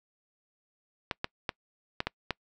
clicks, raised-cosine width 0.3 ms, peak -13 dBFS, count 6, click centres 1.112 / 1.244 / 1.492 / 2.004 / 2.07 / 2.307 s, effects noise-tail reverb RT60 0.1 s tail -26 dB re dry

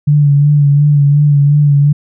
sine tone with vibrato, 144.9 Hz, D3, 23 cents flat, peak -5 dBFS, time 0.07-1.93 s, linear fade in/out 10 ms, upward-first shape sine, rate 2.8 Hz, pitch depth 36 cents each way, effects none

